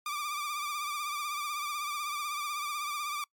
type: tone with vibrato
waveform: sawtooth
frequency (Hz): 1181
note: D6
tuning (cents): +9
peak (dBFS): -29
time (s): 0.06-3.24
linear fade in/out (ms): 2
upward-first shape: triangle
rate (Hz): 16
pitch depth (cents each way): 67
effects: noise-tail reverb RT60 0.1 s tail -25 dB re dry + MP3 96 kbps